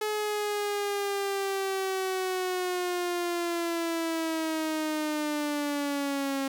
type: linear sweep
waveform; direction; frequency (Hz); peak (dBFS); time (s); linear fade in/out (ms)
sawtooth; down; 426.9 to 270.8; -24; 0.01-6.48; 5
effects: none